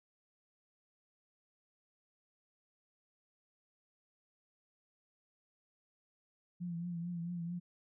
sine tone with vibrato, 172.2 Hz, F3, 24 cents flat, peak -37 dBFS, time 6.6-7.6 s, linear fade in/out 20 ms, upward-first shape triangle, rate 4.5 Hz, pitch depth 58 cents each way, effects none

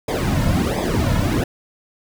brown noise with flanger, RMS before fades -19 dBFS, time 0.08-1.44 s, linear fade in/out 5 ms, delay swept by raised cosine 0.69 to 2.59 ms, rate 1.4 Hz, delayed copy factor -1, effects none

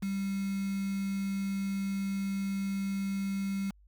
sine tone with quantisation, 196 Hz, G3, in tune, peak -30 dBFS, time 0.02-3.71 s, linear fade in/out 10 ms, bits 7, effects added 50 Hz sine -57 dBFS peak until 3.87 s

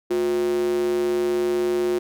square tone with high-pass filter, 72 Hz, D2, 34 cents flat, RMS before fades -22 dBFS, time 0.1-1.99 s, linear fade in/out 10 ms, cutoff 340 Hz, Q 8.4, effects none

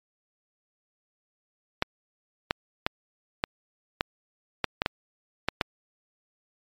clicks, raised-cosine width 0.3 ms, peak -7 dBFS, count 10, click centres 1.824 / 2.509 / 2.865 / 3.439 / 4.009 / 4.643 / 4.819 / 4.861 / 5.486 / 5.612 s, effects MP3 96 kbps

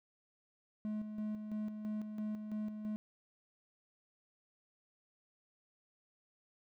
triangle tone with tremolo, 213.2 Hz, G#3, 46 cents sharp, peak -34 dBFS, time 0.85-2.96 s, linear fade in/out 0 ms, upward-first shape square, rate 3 Hz, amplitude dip 50%, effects none

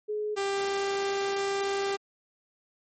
sine / sawtooth tone pair in turn, 422.6 / 395.4 Hz, G#4 / G4, +30 / +15 cents, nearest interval minor second, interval 115 cents, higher first, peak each -28 / -23 dBFS, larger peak second, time 0.08-0.36 / 0.36-1.97 s, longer second, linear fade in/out 20 ms, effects MP3 32 kbps

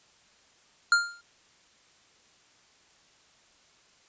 square tone with exponential decay, 1400 Hz, F6, 4 cents sharp, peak -16 dBFS, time 0.92-1.21 s, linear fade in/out 2 ms, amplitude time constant 63 ms, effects white hiss -61 dBFS RMS until 4.08 s + resampled to 16000 Hz

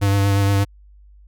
square tone with vibrato, 99.5 Hz, G2, 26 cents sharp, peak -15 dBFS, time 0.01-0.65 s, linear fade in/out 20 ms, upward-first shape sine, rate 8.5 Hz, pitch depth 19 cents each way, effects added 50 Hz sine -44 dBFS peak until 1.27 s

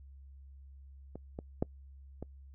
clicks, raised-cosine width 2 ms, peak -29 / -26 / -16 / -27 dBFS, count 4, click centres 1.156 / 1.389 / 1.625 / 2.226 s, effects noise-tail reverb RT60 0.1 s tail -26 dB re dry + added 68 Hz sine -50 dBFS peak until 2.54 s

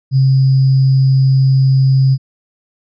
sine tone with sample-and-hold, 133.6 Hz, C3, 36 cents sharp, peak -7 dBFS, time 0.11-2.18 s, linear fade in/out 50 ms, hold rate 4900 Hz, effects resampled to 16000 Hz

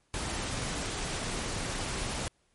pink noise, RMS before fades -34 dBFS, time 0.14-2.28 s, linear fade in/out 0 ms, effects pink hiss -71 dBFS RMS until 2.54 s + MP3 48 kbps

